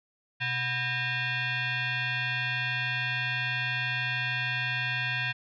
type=tone with frequency modulation; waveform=sine; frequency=126.9 Hz; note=B2; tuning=47 cents sharp; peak=-27 dBFS; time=0.4-5.33 s; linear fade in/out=20 ms; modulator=860 Hz; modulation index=3.5; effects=none